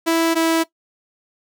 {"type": "tone pair in turn", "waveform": "sawtooth", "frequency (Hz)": [329.6, 327.3], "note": ["E4", "E4"], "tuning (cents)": [0, -12], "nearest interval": "unison", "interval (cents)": 12, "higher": "first", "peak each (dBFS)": -11, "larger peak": "neither", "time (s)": [[0.06, 0.35], [0.35, 0.64]], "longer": "neither", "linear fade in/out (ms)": 20, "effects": ["noise-tail reverb RT60 0.1 s tail -18 dB re dry"]}